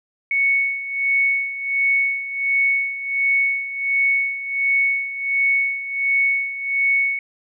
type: tone with tremolo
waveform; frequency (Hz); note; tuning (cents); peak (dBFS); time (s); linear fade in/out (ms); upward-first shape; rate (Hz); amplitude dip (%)
sine; 2217; C#7; 0; -14; 0.31-7.19; 2; sine; 1.4; 75
effects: none